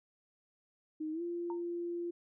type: tone with pitch glide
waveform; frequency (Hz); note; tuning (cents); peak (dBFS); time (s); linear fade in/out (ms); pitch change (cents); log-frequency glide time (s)
sine; 311.1 to 345.2; D#4 to F4; 0 to -20; -35; 1-2.11; 10; +180; 1.12-1.22
type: tone with exponential decay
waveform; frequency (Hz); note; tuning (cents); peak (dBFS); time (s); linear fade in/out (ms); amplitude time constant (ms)
sine; 920; A#5; -23; -38; 1.5-1.63; 1; 28
effects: none